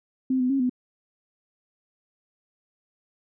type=tone with pitch steps; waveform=sine; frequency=260.2 / 252.1 / 272.6 / 250.8 Hz; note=C4 / B3 / C#4 / B3; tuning=-9 / +36 / -29 / +27 cents; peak=-20 dBFS; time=0.3-0.696 s; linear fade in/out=5 ms; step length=99 ms; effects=none